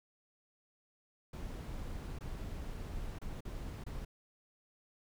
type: noise with dropouts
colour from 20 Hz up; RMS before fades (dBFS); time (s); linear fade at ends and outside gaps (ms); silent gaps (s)
brown; -42; 1.33-4.05; 5; 2.188-2.207 / 3.187-3.215 / 3.407-3.45 / 3.839-3.864
effects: none